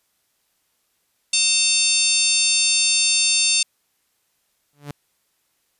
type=harmonic tone; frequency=900 Hz; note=A5; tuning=39 cents sharp; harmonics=3 / 4 / 5 / 6 / 7 / 8 / 9 / 10; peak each=-23 / -23 / -23 / -26 / -24 / -26 / -27 / -23 dBFS; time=1.33-3.63 s; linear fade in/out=5 ms
type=tone with exponential growth; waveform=sawtooth; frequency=144.7 Hz; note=D3; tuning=25 cents flat; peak=-23 dBFS; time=4.73-4.91 s; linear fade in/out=0 ms; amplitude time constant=37 ms
effects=white hiss -68 dBFS RMS until 5.79 s + resampled to 32000 Hz